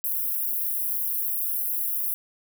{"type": "high-pass noise", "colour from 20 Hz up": "white", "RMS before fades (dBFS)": -27, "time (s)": [0.04, 2.14], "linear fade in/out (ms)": 0, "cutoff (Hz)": 11000, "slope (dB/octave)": 48, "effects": []}